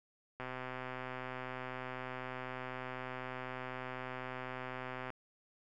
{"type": "click train", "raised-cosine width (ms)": 0.5, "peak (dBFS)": -27, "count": 603, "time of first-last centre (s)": [0.4, 5.103], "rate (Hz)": 128, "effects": []}